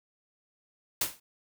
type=noise with exponential decay; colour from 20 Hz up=white; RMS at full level=-24 dBFS; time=1.01-1.2 s; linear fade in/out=5 ms; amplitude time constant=40 ms; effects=none